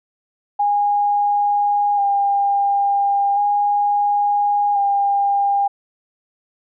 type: tone with vibrato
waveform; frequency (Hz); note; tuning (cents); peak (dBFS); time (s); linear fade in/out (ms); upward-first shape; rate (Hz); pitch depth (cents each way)
sine; 811; G#5; -41; -14; 0.59-5.68; 10; square; 0.36; 18
effects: none